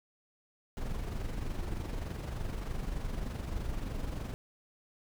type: noise with amplitude modulation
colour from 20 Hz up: brown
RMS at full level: -34 dBFS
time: 0.77-4.34 s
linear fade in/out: 0 ms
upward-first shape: sine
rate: 23.3 Hz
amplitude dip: 50%
effects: none